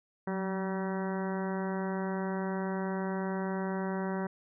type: harmonic tone with a mistuned harmonic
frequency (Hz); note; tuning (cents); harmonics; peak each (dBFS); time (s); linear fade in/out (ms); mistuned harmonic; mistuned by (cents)
191.4; G3; -41; 1 / 2 / 3 / 4 / 5 / 6 / 7 / 8 / 9 / 10; -33 / -37 / -41 / -43 / -42 / -48 / -49 / -46 / -52 / -49; 0.27-4.27; 5; 1; -43
effects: none